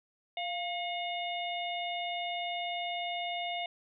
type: harmonic tone with a mistuned harmonic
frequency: 720 Hz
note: F#5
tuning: 47 cents flat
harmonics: 1 / 3 / 4 / 5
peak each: -35 / -40 / -41 / -42 dBFS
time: 0.37-3.66 s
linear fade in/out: 2 ms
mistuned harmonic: 1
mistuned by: -57 cents
effects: none